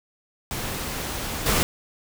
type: noise with level steps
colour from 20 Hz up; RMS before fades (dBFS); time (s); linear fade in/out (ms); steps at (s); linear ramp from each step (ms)
pink; -30 / -21; 0.51-1.63; 0; 1.46; 2
effects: none